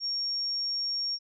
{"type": "tone", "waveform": "sine", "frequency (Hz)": 5540, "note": "F8", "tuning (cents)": -15, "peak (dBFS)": -28, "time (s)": [0, 1.19], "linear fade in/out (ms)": 50, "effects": []}